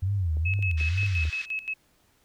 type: tone with vibrato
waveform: sine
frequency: 88.2 Hz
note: F2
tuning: 18 cents sharp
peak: -23 dBFS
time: 0.02-1.3 s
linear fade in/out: 10 ms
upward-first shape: sine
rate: 2.2 Hz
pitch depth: 240 cents each way
type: click train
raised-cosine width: 2 ms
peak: -32 dBFS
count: 5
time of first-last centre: 0.37-1.253 s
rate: 4.53 Hz
type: tone with tremolo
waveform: sine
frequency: 2581 Hz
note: E7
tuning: 37 cents flat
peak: -27 dBFS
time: 0.45-1.74 s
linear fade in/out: 10 ms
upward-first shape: square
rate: 5.7 Hz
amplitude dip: 80%
type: band-pass noise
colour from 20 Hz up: pink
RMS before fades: -43 dBFS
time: 0.77-1.46 s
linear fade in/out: 10 ms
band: 1600 to 5200 Hz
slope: 24 dB/octave
effects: pink hiss -65 dBFS RMS until 2.24 s